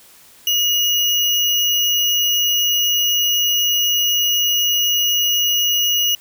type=tone with sample-and-hold; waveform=sine; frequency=2884 Hz; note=F#7; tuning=45 cents flat; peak=-14 dBFS; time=0.47-6.15 s; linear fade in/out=2 ms; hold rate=8820 Hz; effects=white hiss -47 dBFS RMS until 6.2 s